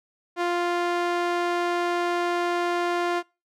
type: tone with band-pass filter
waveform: sawtooth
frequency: 349.2 Hz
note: F4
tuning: in tune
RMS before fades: -25 dBFS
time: 0.36-3.23 s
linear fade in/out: 50 ms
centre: 980 Hz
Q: 0.52
effects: noise-tail reverb RT60 0.3 s tail -25 dB re dry